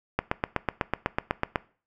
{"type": "click train", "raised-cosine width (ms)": 0.5, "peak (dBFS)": -8, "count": 12, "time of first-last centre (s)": [0.19, 1.558], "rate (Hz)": 8.04, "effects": ["noise-tail reverb RT60 0.4 s tail -20 dB re dry"]}